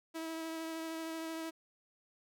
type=tone with vibrato; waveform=sawtooth; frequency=324.2 Hz; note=E4; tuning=29 cents flat; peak=-35 dBFS; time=0.14-1.51 s; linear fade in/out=20 ms; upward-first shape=triangle; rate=13 Hz; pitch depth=17 cents each way; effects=none